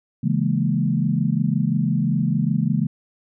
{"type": "chord", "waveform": "sine", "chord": "A# half-diminished seventh", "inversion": "first", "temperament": "equal", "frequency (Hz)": [138.59, 164.81, 207.7, 233.1], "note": ["C#3", "E3", "G#3", "A#3"], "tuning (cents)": [0, 0, 0, 0], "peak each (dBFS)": [-23, -22, -23, -25], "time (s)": [0.23, 2.87], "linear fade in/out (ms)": 10, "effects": []}